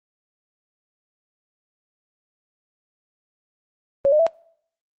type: tone with pitch steps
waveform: sine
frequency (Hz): 556 / 606.3 / 661.2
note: C#5 / D#5 / E5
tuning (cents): +5 / -45 / +5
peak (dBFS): -13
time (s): 4.05-4.266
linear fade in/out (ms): 0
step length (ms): 72
effects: noise-tail reverb RT60 0.6 s tail -25 dB re dry + Opus 24 kbps